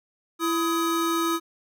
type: tone pair together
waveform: square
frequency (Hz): 334.1 / 1262.6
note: E4 / D#6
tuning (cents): +23 / +25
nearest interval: octave + major seventh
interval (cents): 2302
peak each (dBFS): -25 / -27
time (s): 0.39-1.4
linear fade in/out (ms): 50
effects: none